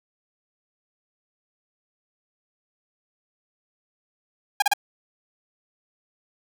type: tone bursts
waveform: sawtooth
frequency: 814 Hz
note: G#5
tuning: 35 cents flat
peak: -12 dBFS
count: 3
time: 4.6-4.736 s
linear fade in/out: 5 ms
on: 22 ms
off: 35 ms
effects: none